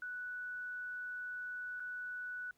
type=tone with dropouts; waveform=sine; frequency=1480 Hz; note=F#6; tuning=in tune; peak=-40 dBFS; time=0.02-2.51 s; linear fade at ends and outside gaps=2 ms; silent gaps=1.798-1.802 s; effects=pink hiss -75 dBFS RMS until 2.57 s

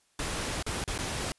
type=noise with dropouts; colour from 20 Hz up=pink; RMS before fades=-33 dBFS; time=0.19-1.32 s; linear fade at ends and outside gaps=1 ms; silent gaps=0.626-0.664 / 0.84-0.877 / 0.979-0.988 s; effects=white hiss -69 dBFS RMS until 1.38 s + resampled to 24000 Hz

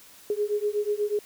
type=beating tone pair; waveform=sine; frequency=412.2 / 420.4 Hz; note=G#4 / G#4; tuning=-13 / +21 cents; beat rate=8.2 Hz; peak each=-27 / -27 dBFS; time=0.3-1.19 s; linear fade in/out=2 ms; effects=white hiss -51 dBFS RMS until 1.25 s

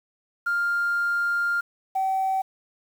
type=tone pair in turn; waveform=sine; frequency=1400 / 766 Hz; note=F6 / G5; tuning=+4 / -40 cents; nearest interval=minor seventh; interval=1044 cents; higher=first; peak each=-20 dBFS; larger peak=neither; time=0.46-1.61 / 1.95-2.42 s; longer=first; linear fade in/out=10 ms; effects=tanh soft clip ceiling -18 dBFS + 8-bit

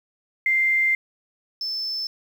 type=tone pair in turn; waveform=sine; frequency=2093 / 5274 Hz; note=C7 / E8; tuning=0 / 0 cents; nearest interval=octave + major third; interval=1600 cents; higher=second; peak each=-17 / -25 dBFS; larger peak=first; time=0.46-0.95 / 1.61-2.07 s; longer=first; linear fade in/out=2 ms; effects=8-bit

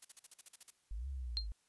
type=noise bursts; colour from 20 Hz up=blue; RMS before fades=-50 dBFS; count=10; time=0.02-0.705 s; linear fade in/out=5 ms; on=28 ms; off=45 ms
type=linear two-way sweep; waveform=sine; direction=up then down; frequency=45.49 to 69.5 to 49.87 Hz; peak=-39 dBFS; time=0.91-1.52 s; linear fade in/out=0 ms; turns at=1.08 s
type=tone with exponential decay; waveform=sine; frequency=4186 Hz; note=C8; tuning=in tune; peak=-30 dBFS; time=1.37-1.47 s; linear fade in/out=0 ms; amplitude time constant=21 ms
effects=white hiss -75 dBFS RMS until 1.68 s + resampled to 24000 Hz

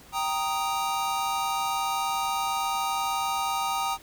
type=chord; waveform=square; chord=Eb major; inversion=first; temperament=equal; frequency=784 / 932.3 / 1244.5 Hz; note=G5 / Bb5 / Eb6; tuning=0 / 0 / 0 cents; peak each=-31 dBFS; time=0.12-3.98 s; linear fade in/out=50 ms; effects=pink hiss -51 dBFS RMS until 4.02 s

